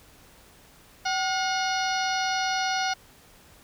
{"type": "harmonic tone with a mistuned harmonic", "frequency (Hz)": 721, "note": "F#5", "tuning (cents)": -45, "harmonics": [1, 2, 3, 4, 5, 6, 7, 8], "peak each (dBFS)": [-27, -30, -35, -36, -39, -35, -37, -36], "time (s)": [1.05, 2.94], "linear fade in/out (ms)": 10, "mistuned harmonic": 1, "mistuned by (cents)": 92, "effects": ["pink hiss -54 dBFS RMS until 3.63 s"]}